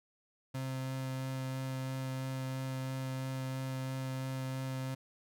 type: tone with vibrato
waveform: 35% pulse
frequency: 131.6 Hz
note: C3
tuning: 10 cents sharp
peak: -34 dBFS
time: 0.54-4.95 s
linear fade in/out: 10 ms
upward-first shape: sine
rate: 3 Hz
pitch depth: 8 cents each way
effects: none